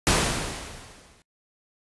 pink noise with exponential decay, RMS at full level -18 dBFS, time 0.07-1.22 s, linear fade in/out 0 ms, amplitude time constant 250 ms, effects noise-tail reverb RT60 0.1 s tail -23 dB re dry + resampled to 24000 Hz

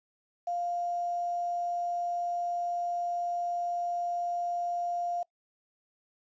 sine tone with quantisation, 699 Hz, F5, 1 cent sharp, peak -29 dBFS, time 0.47-5.23 s, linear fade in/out 5 ms, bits 9, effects noise-tail reverb RT60 0.1 s tail -23 dB re dry + resampled to 16000 Hz

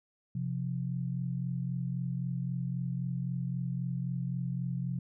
sine tone pair together, 130.81 / 174.61 Hz, C3 / F3, 0 / 0 cents, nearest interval perfect fourth, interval 500 cents, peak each -33 / -35 dBFS, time 0.35-4.99 s, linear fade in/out 5 ms, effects none

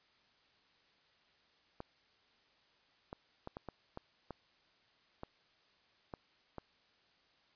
clicks, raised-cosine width 1 ms, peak -29 dBFS, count 10, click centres 1.804 / 3.129 / 3.474 / 3.569 / 3.687 / 3.974 / 4.307 / 5.234 / 6.138 / 6.583 s, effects white hiss -70 dBFS RMS until 7.55 s + resampled to 11025 Hz

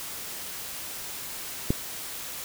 click, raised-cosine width 3 ms, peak -9 dBFS, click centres 1.705 s, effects white hiss -37 dBFS RMS until 2.44 s

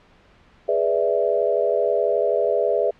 sine chord, E dominant seventh, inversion first, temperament equal, 415.3 / 493.9 / 587.3 / 659.3 Hz, G#4 / B4 / D5 / E5, 0 / 0 / 0 / 0 cents, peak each -23 dBFS, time 0.68-2.91 s, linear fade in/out 10 ms, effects pink hiss -54 dBFS RMS until 2.99 s + low-pass 3000 Hz 12 dB/octave

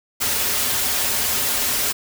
white noise with comb filter, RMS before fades -21 dBFS, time 0.2-1.93 s, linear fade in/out 20 ms, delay 6 ms, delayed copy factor -0.75, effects none

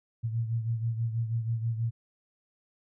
sine beating tone pair, 113.8 / 120 Hz, A#2 / B2, -41 / -49 cents, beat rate 6.2 Hz, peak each -28 / -35 dBFS, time 0.23-1.91 s, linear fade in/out 20 ms, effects none

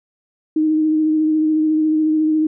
sine tone with vibrato, 311.1 Hz, D#4, in tune, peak -13 dBFS, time 0.56-2.47 s, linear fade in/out 5 ms, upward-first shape sine, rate 14 Hz, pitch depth 20 cents each way, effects none

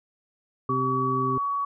harmonic tone, 130.5 Hz, C3, 4 cents flat, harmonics 1 / 2 / 3, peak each -30 / -30 / -30 dBFS, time 0.69-1.38 s, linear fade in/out 2 ms
sine tone with pitch glide, 1135 to 1127.8 Hz, C#6 to C#6, +41 to +30 cents, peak -24 dBFS, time 0.69-1.65 s, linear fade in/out 5 ms, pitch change -11 cents, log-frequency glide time 1.25-1.34 s
effects none

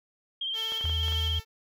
sine tone with vibrato, 3178 Hz, G7, 23 cents sharp, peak -29 dBFS, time 0.41-1.39 s, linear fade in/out 5 ms, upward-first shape triangle, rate 17 Hz, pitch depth 51 cents each way
5% pulse tone with tremolo, 445.7 Hz, A4, 22 cents sharp, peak -27 dBFS, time 0.53-1.45 s, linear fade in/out 50 ms, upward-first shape square, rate 2 Hz, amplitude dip 40%
clicks, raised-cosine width 0.5 ms, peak -27 dBFS, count 6, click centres 0.721 / 0.811 / 0.854 / 0.896 / 1.082 / 1.123 s
sine tone, 80 Hz, D#2, 49 cents sharp, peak -27 dBFS, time 0.84-1.4 s, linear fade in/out 5 ms
effects none

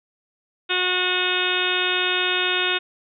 harmonic tone, 364.1 Hz, F#4, 28 cents flat, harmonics 1 / 2 / 3 / 4 / 5 / 6 / 7 / 8 / 9 / 10, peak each -28 / -33 / -32 / -26 / -32 / -32 / -26 / -28 / -31 / -26 dBFS, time 0.69-2.79 s, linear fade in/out 20 ms, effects none

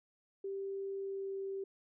sine tone with pitch glide, 391.7 to 389.4 Hz, G4 to G4, -1 to -12 cents, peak -37 dBFS, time 0.44-1.64 s, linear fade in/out 5 ms, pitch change -11 cents, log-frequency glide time 0.97-1.35 s, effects none

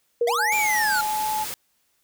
sine tone with exponential decay, 474.5 Hz, A#4, 31 cents sharp, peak -16 dBFS, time 0.21-0.67 s, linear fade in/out 5 ms, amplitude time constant 100 ms
square linear two-way sweep, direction up then down, 621 to 2406 to 1372 Hz, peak -22 dBFS, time 0.27-1.01 s, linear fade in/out 5 ms, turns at 0.55 s
sine tone with pitch glide, 852 to 859.9 Hz, G#5 to A5, +44 to -40 cents, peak -23 dBFS, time 0.38-1.45 s, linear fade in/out 20 ms, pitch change +16 cents, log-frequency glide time 1.09-1.21 s
white noise, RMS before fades -32 dBFS, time 0.52-1.54 s, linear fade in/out 0 ms
effects white hiss -68 dBFS RMS until 2.03 s

